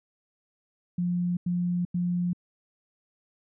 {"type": "tone bursts", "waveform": "sine", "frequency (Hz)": 176.5, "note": "F3", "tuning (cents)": 19, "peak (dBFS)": -24, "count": 3, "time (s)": [0.98, 2.332], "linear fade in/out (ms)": 5, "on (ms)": 390, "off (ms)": 91, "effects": []}